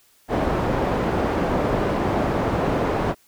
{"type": "low-pass noise", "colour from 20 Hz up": "white", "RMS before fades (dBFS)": -22, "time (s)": [0.28, 3.15], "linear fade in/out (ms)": 50, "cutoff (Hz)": 670, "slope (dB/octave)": 12, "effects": ["white hiss -58 dBFS RMS until 3.27 s"]}